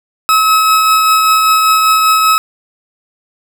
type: tone with tremolo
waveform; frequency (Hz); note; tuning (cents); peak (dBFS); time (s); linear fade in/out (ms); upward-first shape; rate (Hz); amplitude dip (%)
40% pulse; 1286; E6; -43; -5; 0.29-2.38; 0; triangle; 5.1; 30
effects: none